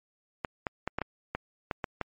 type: clicks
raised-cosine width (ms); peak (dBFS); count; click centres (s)
0.5; -15; 9; 0.448 / 0.668 / 0.876 / 0.986 / 1.017 / 1.35 / 1.712 / 1.842 / 2.013
effects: MP3 32 kbps